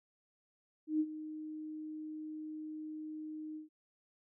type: tone with ADSR envelope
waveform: sine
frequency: 309.4 Hz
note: D#4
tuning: 10 cents flat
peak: -27 dBFS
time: 0.87-3.69 s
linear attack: 130 ms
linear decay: 53 ms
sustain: -14 dB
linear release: 130 ms
effects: none